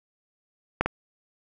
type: clicks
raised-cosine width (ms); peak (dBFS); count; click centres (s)
0.5; -6 / -10; 2; 0.81 / 0.86
effects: none